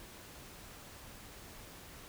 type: silence
effects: pink hiss -52 dBFS RMS until 2.08 s